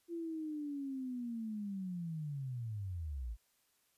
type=linear sweep; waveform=sine; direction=down; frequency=343.5 to 51 Hz; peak=-38 dBFS; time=0.08-3.37 s; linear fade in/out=50 ms; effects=white hiss -75 dBFS RMS until 3.97 s + resampled to 32000 Hz